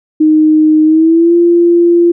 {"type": "tone with pitch glide", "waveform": "sine", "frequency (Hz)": [309.9, 343.9], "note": ["D#4", "F4"], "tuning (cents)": [-7, -27], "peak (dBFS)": -4, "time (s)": [0.2, 2.12], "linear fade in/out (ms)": 10, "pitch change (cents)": 180, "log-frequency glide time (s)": [0.84, 1.35], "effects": []}